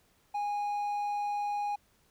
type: tone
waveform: triangle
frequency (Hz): 823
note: G#5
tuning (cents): -16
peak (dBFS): -28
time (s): 0.34-1.76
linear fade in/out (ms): 10
effects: pink hiss -68 dBFS RMS until 2.1 s